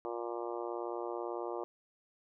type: harmonic tone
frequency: 118.1 Hz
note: A#2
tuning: 23 cents sharp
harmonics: 3 / 4 / 5 / 6 / 7 / 8 / 9 / 10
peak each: -40 / -42 / -44 / -46 / -47 / -48 / -49 / -50 dBFS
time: 0.05-1.64 s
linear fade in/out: 0 ms
effects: none